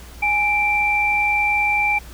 sine tone pair together, 830.6 / 2349 Hz, G#5 / D7, 0 / 0 cents, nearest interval octave + tritone, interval 1800 cents, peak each -21 / -17 dBFS, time 0.22-1.99 s, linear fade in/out 10 ms, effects added 60 Hz sine -38 dBFS peak until 2.13 s + pink hiss -43 dBFS RMS until 2.13 s

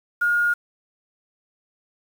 sine tone with quantisation, 1427 Hz, F6, 37 cents sharp, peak -17 dBFS, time 0.21-0.54 s, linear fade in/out 10 ms, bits 7, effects none

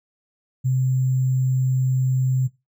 sine tone with sample-and-hold, 130 Hz, C3, 11 cents flat, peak -17 dBFS, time 0.64-2.48 s, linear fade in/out 20 ms, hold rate 7350 Hz, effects noise-tail reverb RT60 0.2 s tail -17 dB re dry

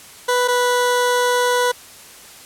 20% pulse tone pair in turn, 493.9 / 491.9 Hz, B4 / B4, 0 / -7 cents, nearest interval unison, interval 7 cents, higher first, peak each -10 dBFS, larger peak neither, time 0.28-0.48 / 0.48-1.72 s, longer second, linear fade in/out 10 ms, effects white hiss -41 dBFS RMS until 2.45 s + low-pass 12000 Hz 12 dB/octave

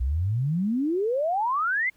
sine exponential sweep, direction up, 59 to 2150 Hz, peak -22 dBFS, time 0-1.9 s, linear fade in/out 10 ms, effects pink hiss -64 dBFS RMS until 1.96 s

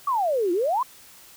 sine exponential two-way sweep, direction down then up, 1174.7 to 333.4 to 1091 Hz, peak -20 dBFS, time 0.07-0.83 s, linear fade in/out 5 ms, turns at 0.52 s, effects white hiss -49 dBFS RMS until 1.36 s

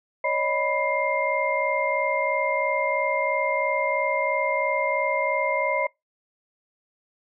sine tone cluster, 554 / 617 / 987 / 2109 Hz, C#5 / D#5 / B5 / C7, -1 / -15 / -1 / +13 cents, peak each -27 dBFS, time 0.24-5.87 s, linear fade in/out 5 ms, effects noise-tail reverb RT60 0.2 s tail -25 dB re dry

